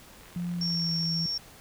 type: click train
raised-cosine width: 0.3 ms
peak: -36 dBFS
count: 37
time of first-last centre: 0.21-1.055 s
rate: 42.6 Hz
type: tone with pitch glide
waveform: sine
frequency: 174.61 to 165.86 Hz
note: F3 to E3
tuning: 0 to +11 cents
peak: -29 dBFS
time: 0.36-1.26 s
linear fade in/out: 2 ms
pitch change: -89 cents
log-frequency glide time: 0.54-0.94 s
type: tone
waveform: sine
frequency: 5490 Hz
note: F8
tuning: 31 cents flat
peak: -28 dBFS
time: 0.61-1.38 s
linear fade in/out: 5 ms
effects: pink hiss -51 dBFS RMS until 1.6 s